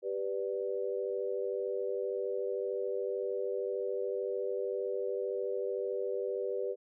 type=chord; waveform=sine; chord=G major; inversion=none; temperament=equal; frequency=392 / 493.9 / 587.3 Hz; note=G4 / B4 / D5; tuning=0 / 0 / 0 cents; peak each=-35 / -35 / -40 dBFS; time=0.02-6.76 s; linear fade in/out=50 ms; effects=none